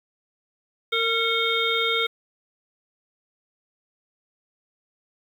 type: harmonic tone with a mistuned harmonic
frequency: 458 Hz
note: A#4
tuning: 31 cents flat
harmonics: 1 / 3 / 5 / 7 / 8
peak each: -27 / -27 / -26 / -29 / -26 dBFS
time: 0.92-2.07 s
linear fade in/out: 10 ms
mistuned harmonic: 5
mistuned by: -71 cents
effects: 8-bit